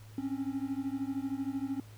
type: beating tone pair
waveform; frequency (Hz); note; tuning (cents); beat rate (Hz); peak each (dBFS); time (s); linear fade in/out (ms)
triangle; 266.3 / 279.3; C4 / C#4; +31 / +13; 13; -33 / -34; 0.18-1.8; 2
effects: added 107 Hz sine -49 dBFS peak until 1.97 s + pink hiss -59 dBFS RMS until 1.97 s